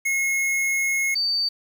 square / sine tone pair in turn, 2167 / 4592 Hz, C#7 / D8, -40 / -40 cents, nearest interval octave + minor second, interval 1300 cents, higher second, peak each -21 / -20 dBFS, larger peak second, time 0.05-1.15 / 1.15-1.49 s, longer first, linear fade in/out 10 ms, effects 8-bit

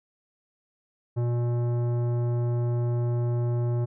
triangle tone with tanh clipping, 120 Hz, B2, 49 cents flat, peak -25 dBFS, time 1.16-3.86 s, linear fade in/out 20 ms, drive 18 dB, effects none

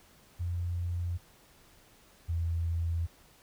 sine tone pair in turn, 87.2 / 83.76 Hz, F2 / E2, -2 / +28 cents, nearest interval minor second, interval 70 cents, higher first, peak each -30 / -28 dBFS, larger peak second, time 0.39-1.18 / 2.28-3.07 s, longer neither, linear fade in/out 20 ms, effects pink hiss -60 dBFS RMS until 3.42 s

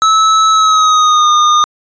square tone with pitch glide, 1300 to 1220 Hz, E6 to D#6, -24 to -34 cents, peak -7 dBFS, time 0.02-1.64 s, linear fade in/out 0 ms, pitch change -110 cents, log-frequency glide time 0.51-1.29 s, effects resampled to 16000 Hz

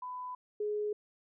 sine tone pair in turn, 1000 / 419.2 Hz, B5 / G#4, +21 / +16 cents, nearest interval octave + minor third, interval 1505 cents, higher first, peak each -38 / -31 dBFS, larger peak second, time 0.02-0.35 / 0.6-0.93 s, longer neither, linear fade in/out 5 ms, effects none

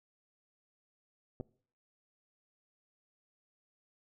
clicks, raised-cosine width 2 ms, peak -28 dBFS, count 2, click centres 1.401 / 1.409 s, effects noise-tail reverb RT60 0.5 s tail -22 dB re dry

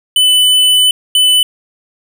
square tone pair in turn, 3001 / 3001 Hz, F#7 / F#7, +24 / +24 cents, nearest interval unison, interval 0 cents, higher neither, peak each -7 dBFS, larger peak neither, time 0.16-0.91 / 1.15-1.43 s, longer first, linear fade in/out 2 ms, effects none

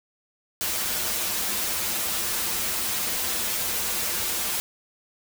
white noise with comb filter, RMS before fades -27 dBFS, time 0.61-4.6 s, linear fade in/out 0 ms, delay 7.2 ms, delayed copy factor -0.95, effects none

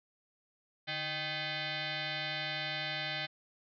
sine tone with frequency modulation, 784 Hz, G5, in tune, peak -34 dBFS, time 0.87-3.27 s, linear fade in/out 20 ms, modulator 466 Hz, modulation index 7.4, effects none

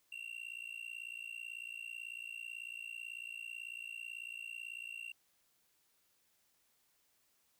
triangle tone with amplitude modulation, 2746 Hz, F7, 30 cents flat, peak -38 dBFS, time 0.12-5.12 s, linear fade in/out 5 ms, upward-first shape sine, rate 58.1 Hz, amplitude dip 95%, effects white hiss -75 dBFS RMS until 7.59 s

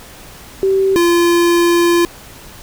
sine / square tone pair in turn, 386.1 / 344 Hz, G4 / F4, -26 / -26 cents, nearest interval major second, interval 200 cents, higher first, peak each -10 dBFS, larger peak neither, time 0.63-0.96 / 0.96-2.05 s, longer second, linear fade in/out 0 ms, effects pink hiss -37 dBFS RMS until 2.62 s

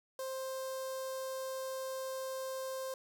sawtooth tone with notch filter, 526 Hz, C5, 9 cents sharp, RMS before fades -40 dBFS, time 0.19-2.94 s, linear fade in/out 2 ms, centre 2300 Hz, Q 0.65, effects none

